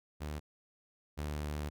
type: tone pair in turn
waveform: sawtooth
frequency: 75.1 / 74.5 Hz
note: D2 / D2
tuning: +39 / +25 cents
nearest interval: unison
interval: 14 cents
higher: first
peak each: -34 / -32 dBFS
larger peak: second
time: 0.2-0.4 / 1.17-1.7 s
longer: second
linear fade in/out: 20 ms
effects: none